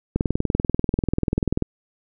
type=click train; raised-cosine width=3 ms; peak=-7 dBFS; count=31; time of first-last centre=0.16-1.623 s; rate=20.5 Hz; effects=none